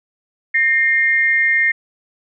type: tone pair together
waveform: sine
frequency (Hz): 1833 / 2114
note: A#6 / C7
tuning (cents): -30 / +17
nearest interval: major second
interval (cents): 247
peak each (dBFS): -15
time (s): 0.54-1.72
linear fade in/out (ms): 10
effects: none